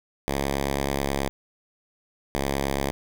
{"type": "tone pair in turn", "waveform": "5% pulse", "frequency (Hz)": [69.3, 69.02], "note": ["C#2", "C#2"], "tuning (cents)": [0, -7], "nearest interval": "unison", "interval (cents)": 7, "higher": "first", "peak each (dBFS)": -13, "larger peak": "neither", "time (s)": [[0.28, 1.29], [2.35, 2.91]], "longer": "first", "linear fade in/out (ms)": 0, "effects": []}